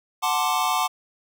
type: chord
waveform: square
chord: D dominant seventh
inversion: first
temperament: equal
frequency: 740 / 880 / 1046.5 / 1174.7 Hz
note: F#5 / A5 / C6 / D6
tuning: 0 / 0 / 0 / 0 cents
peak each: -27 dBFS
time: 0.22-0.88 s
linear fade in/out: 20 ms
effects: none